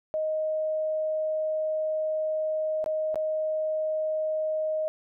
sine tone with dropouts, 624 Hz, D#5, 5 cents sharp, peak -25 dBFS, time 0.14-4.88 s, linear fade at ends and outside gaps 0 ms, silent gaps 2.842-2.861 / 3.144-3.157 s, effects none

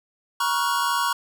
square chord, Gb major seventh, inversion first, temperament equal with one note detuned, 954.7 / 1108.7 / 1396.9 / 1480 Hz, Bb5 / Db6 / F6 / Gb6, +41 / 0 / 0 / 0 cents, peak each -26 / -25 / -31 / -31 dBFS, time 0.4-1.13 s, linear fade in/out 5 ms, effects none

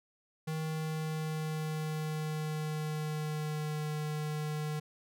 square tone with pitch glide, 157.4 to 152.04 Hz, D#3 to D#3, +20 to -40 cents, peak -34 dBFS, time 0.47-4.8 s, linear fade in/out 10 ms, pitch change -60 cents, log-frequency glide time 0.64-3.92 s, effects none

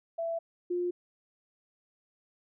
sine tone pair in turn, 666 / 354 Hz, E5 / F4, +18 / +23 cents, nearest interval major seventh, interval 1095 cents, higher first, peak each -30 / -28 dBFS, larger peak second, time 0.18-0.39 / 0.7-0.91 s, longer neither, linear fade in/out 10 ms, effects none

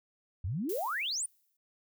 sine exponential sweep, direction up, 77.78 to 9956 Hz, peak -31 dBFS, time 0.44-1.26 s, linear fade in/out 5 ms
violet noise with exponential decay, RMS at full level -39 dBFS, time 0.69-1.57 s, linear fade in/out 5 ms, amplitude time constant 190 ms
effects none

